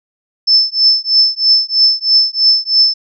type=tone with tremolo; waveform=sine; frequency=5274 Hz; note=E8; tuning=in tune; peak=-4 dBFS; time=0.47-2.94 s; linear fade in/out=10 ms; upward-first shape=triangle; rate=3.1 Hz; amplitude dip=100%; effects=none